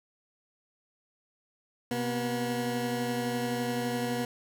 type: tone pair together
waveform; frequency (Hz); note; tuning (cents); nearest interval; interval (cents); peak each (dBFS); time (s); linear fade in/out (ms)
20% pulse; 126.5 / 241.2; B2 / B3; +42 / -41; major seventh; 1117; -31 / -25; 1.91-4.25; 2
effects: none